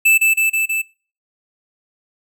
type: tone with echo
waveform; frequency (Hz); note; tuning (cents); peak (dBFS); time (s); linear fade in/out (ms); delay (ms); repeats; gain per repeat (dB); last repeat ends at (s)
square; 2637; E7; 0; -10; 0.05-0.18; 10; 160; 4; -2; 0.82
effects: noise-tail reverb RT60 0.4 s tail -24 dB re dry